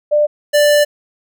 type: tone pair in turn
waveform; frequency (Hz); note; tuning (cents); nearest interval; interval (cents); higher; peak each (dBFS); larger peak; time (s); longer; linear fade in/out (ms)
sine / square; 595 / 588.8; D5 / D5; +22 / +4; unison; 18; first; -9; neither; 0.11-0.27 / 0.53-0.85; second; 20
effects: none